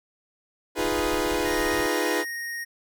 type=chord; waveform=sawtooth; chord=F half-diminished seventh; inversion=third; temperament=equal; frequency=311.1 / 349.2 / 415.3 / 493.9 Hz; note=Eb4 / F4 / Ab4 / Cb5; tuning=0 / 0 / 0 / 0 cents; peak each=-25 dBFS; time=0.75-2.25 s; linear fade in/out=50 ms
type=noise with tremolo; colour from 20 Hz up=brown; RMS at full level=-35 dBFS; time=0.78-1.87 s; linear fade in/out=10 ms; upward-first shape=sine; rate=15 Hz; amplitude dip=60%
type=tone; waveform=square; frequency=1864.7 Hz; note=A#6; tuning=in tune; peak=-31 dBFS; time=1.44-2.65 s; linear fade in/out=20 ms
effects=none